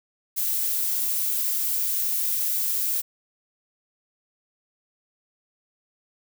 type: noise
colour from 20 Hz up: violet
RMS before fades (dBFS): -25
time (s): 0.36-3.02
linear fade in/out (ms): 20
effects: none